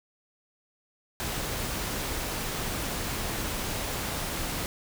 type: noise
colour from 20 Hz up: pink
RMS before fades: -32 dBFS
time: 1.2-4.66 s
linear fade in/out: 0 ms
effects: none